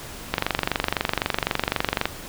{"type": "click train", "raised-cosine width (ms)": 0.3, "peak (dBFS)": -4, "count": 42, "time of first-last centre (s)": [0.34, 2.055], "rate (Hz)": 23.9, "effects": ["pink hiss -38 dBFS RMS until 2.28 s"]}